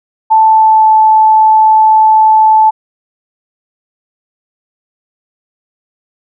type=tone with pitch glide; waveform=sine; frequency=880 to 871.9 Hz; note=A5 to A5; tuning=0 to -16 cents; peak=-3 dBFS; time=0.3-2.71 s; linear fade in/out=20 ms; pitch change=-16 cents; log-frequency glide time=0.44-0.9 s; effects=none